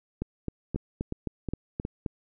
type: two click trains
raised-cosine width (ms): 3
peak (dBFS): -17 / -18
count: 8 / 4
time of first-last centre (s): 0.22-2.062 / 0.76-1.851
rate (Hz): 3.8 / 2.75
effects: none